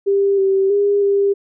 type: tone with pitch steps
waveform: sine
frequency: 396.9 / 387.2 / 405 / 399.3 Hz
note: G4 / G4 / G#4 / G4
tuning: +22 / -21 / -43 / +32 cents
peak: -12 dBFS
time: 0.06-1.34 s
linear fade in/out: 20 ms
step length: 320 ms
effects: none